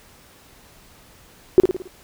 sine tone with echo, 370 Hz, F#4, in tune, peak -5 dBFS, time 1.58-1.6 s, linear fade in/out 0 ms, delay 55 ms, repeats 5, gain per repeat -6 dB, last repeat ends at 1.875 s, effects pink hiss -50 dBFS RMS until 2.03 s

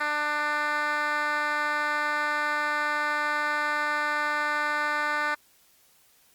10% pulse tone with band-pass filter, 297.7 Hz, D4, 24 cents sharp, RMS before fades -27 dBFS, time 0-5.35 s, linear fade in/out 10 ms, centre 1600 Hz, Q 1.4, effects white hiss -61 dBFS RMS until 6.34 s + Opus 48 kbps

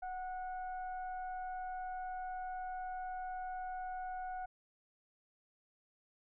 sine tone with frequency modulation, 740 Hz, F#5, in tune, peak -39 dBFS, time 0.02-4.46 s, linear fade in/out 10 ms, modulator 722 Hz, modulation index 0.53, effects none

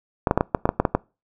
clicks, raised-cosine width 1 ms, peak -3 dBFS, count 10, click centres 0.272 / 0.311 / 0.376 / 0.409 / 0.548 / 0.655 / 0.691 / 0.8 / 0.852 / 0.95 s, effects noise-tail reverb RT60 0.3 s tail -24 dB re dry

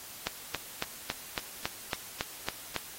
click train, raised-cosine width 0.2 ms, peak -12 dBFS, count 10, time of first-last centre 0.27-2.763 s, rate 3.61 Hz, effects white hiss -46 dBFS RMS until 2.98 s + AAC 48 kbps

